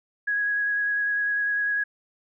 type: tone with vibrato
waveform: sine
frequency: 1661.2 Hz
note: G#6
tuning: in tune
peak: -22 dBFS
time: 0.27-1.84 s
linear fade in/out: 10 ms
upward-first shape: sine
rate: 10 Hz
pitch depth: 13 cents each way
effects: none